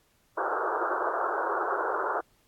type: band-pass noise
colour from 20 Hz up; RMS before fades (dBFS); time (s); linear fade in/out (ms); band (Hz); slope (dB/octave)
white; -29; 0.37-2.21; 10; 340 to 1500; 96
effects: pink hiss -67 dBFS RMS until 2.47 s + AAC 64 kbps